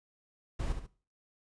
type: noise with echo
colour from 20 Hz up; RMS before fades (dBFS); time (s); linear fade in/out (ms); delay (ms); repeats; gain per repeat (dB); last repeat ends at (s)
brown; -33; 0.59-0.73; 10; 69; 2; -7; 0.868
effects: noise-tail reverb RT60 0.4 s tail -19 dB re dry + resampled to 22050 Hz